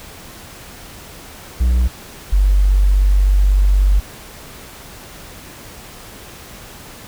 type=tone pair in turn; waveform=triangle / sine; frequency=61.1 / 48.16 Hz; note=B1 / G1; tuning=-18 / -30 cents; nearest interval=major third; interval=412 cents; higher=first; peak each=-9 dBFS; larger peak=neither; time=1.6-1.88 / 2.32-4 s; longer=second; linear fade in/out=10 ms; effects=pink hiss -37 dBFS RMS until 7.07 s